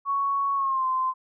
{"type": "tone with pitch glide", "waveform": "sine", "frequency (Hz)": [1112, 1037.5], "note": ["C#6", "C6"], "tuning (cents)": [5, -15], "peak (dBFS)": -22, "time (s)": [0.05, 1.14], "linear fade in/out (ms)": 50, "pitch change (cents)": -120, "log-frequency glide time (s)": [0.55, 0.86], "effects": []}